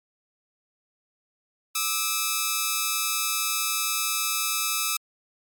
5% pulse tone pair together, 1189.2 / 1300 Hz, D6 / E6, +21 / -24 cents, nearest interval major second, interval 155 cents, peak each -18 / -13 dBFS, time 1.75-4.97 s, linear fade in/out 5 ms, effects MP3 96 kbps

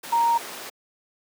sine tone in noise, 932.3 Hz, A#5, in tune, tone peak -17 dBFS, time 0.12-0.38 s, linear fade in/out 10 ms, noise pink, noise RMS -35 dBFS, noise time 0.03-0.7 s, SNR +15 dB, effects high-pass 400 Hz 12 dB/octave

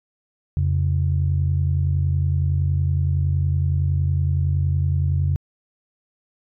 sine tone pair together, 86.63 / 137.4 Hz, F2 / C#3, -13 / -15 cents, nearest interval minor sixth, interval 798 cents, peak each -18 / -21 dBFS, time 0.57-5.36 s, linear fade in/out 0 ms, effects tanh soft clip ceiling -10 dBFS

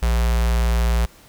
square tone with notch filter, 58.27 Hz, A#1, in tune, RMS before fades -18 dBFS, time 0.02-1.06 s, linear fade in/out 10 ms, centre 270 Hz, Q 0.97, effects pink hiss -49 dBFS RMS until 1.28 s

